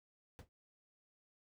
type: noise with exponential decay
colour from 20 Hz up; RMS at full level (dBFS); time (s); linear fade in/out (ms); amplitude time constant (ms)
brown; -45; 0.39-0.49; 0; 20
effects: noise-tail reverb RT60 0.1 s tail -20 dB re dry